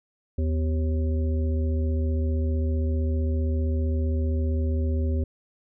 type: harmonic tone with a mistuned harmonic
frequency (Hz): 77.78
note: D#2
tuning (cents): 0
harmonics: 1 / 3 / 5 / 7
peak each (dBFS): -22 / -32 / -36 / -39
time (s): 0.38-5.24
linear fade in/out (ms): 5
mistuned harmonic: 3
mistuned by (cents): +110
effects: none